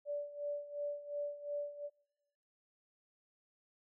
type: tone with tremolo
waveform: sine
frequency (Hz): 581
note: D5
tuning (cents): -19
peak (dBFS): -35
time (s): 0.05-1.9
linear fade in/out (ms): 50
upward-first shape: sine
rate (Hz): 2.8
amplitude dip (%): 80
effects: noise-tail reverb RT60 1.0 s tail -24 dB re dry